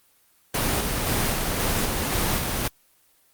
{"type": "noise with tremolo", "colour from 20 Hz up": "pink", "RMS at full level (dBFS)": -23, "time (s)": [0.54, 2.68], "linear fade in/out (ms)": 5, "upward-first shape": "square", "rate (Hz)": 1.9, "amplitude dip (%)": 25, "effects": ["white hiss -61 dBFS RMS until 3.33 s", "Opus 24 kbps"]}